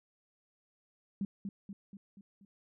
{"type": "tone with echo", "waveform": "sine", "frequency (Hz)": 198, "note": "G3", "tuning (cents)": 18, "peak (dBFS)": -31, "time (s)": [1.21, 1.25], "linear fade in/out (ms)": 2, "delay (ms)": 240, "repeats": 5, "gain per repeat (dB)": -5, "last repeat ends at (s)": 2.45, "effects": []}